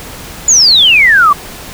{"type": "exponential sweep", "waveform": "sine", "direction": "down", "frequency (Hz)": [7100, 1115], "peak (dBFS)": -3, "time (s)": [0.48, 1.33], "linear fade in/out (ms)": 5, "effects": ["pink hiss -28 dBFS RMS until 1.73 s"]}